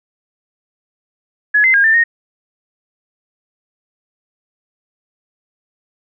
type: tone with pitch steps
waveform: sine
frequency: 1691 / 2065 / 1622 / 1785 / 1857 Hz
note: G#6 / C7 / G#6 / A6 / A#6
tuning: +31 / -23 / -41 / +24 / -7 cents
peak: -8 dBFS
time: 1.54-2.04 s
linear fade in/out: 10 ms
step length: 100 ms
effects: none